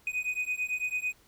triangle beating tone pair, 2490 / 2499 Hz, D#7 / D#7, +1 / +7 cents, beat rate 9 Hz, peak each -31 dBFS, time 0.07-1.13 s, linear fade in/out 2 ms, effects pink hiss -62 dBFS RMS until 1.27 s

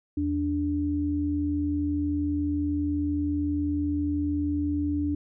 sine tone pair together, 82 / 292.2 Hz, E2 / D4, -9 / -9 cents, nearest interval octave + minor seventh, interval 2200 cents, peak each -30 / -25 dBFS, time 0.17-5.15 s, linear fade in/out 5 ms, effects none

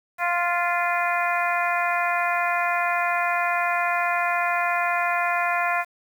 harmonic tone with a mistuned harmonic, 349.2 Hz, F4, in tune, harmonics 2 / 3 / 4 / 5 / 6 / 7, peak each -25 / -27 / -28 / -29 / -30 / -30 dBFS, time 0.18-5.85 s, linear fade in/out 50 ms, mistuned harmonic 6, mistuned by -27 cents, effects 8-bit

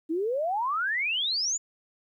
sine exponential sweep, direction up, 305.9 to 7200 Hz, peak -25 dBFS, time 0.09-1.58 s, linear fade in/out 20 ms, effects 11-bit

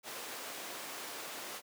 pink high-pass noise, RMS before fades -44 dBFS, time 0.03-1.62 s, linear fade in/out 50 ms, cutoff 430 Hz, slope 12 dB/octave, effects none

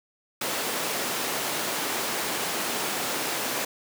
pink high-pass noise, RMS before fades -29 dBFS, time 0.41-3.65 s, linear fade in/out 5 ms, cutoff 320 Hz, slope 12 dB/octave, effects none

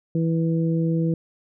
harmonic tone, 164.2 Hz, E3, 6 cents flat, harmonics 1 / 2 / 3, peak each -20 / -26 / -30 dBFS, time 0.15-1.14 s, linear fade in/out 2 ms, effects none

